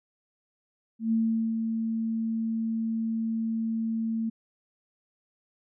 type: tone with ADSR envelope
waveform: sine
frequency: 225 Hz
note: A3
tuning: 39 cents sharp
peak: -21 dBFS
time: 0.99-4.3 s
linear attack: 130 ms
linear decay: 420 ms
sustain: -5 dB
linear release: 12 ms
effects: none